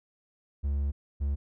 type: tone pair in turn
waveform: triangle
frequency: 70.6 / 70.6 Hz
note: C#2 / C#2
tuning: +32 / +32 cents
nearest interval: unison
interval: 0 cents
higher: neither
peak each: -24 dBFS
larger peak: neither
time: 0.63-0.92 / 1.2-1.36 s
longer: first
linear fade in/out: 20 ms
effects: none